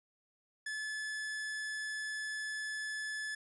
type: tone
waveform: 45% pulse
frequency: 1726 Hz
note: A6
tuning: 34 cents flat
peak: -37 dBFS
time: 0.66-3.35 s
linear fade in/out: 5 ms
effects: resampled to 24000 Hz